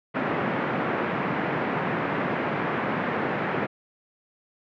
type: band-pass noise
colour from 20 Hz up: pink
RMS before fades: -27 dBFS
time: 0.14-3.67 s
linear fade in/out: 20 ms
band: 150 to 2100 Hz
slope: 24 dB/octave
effects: none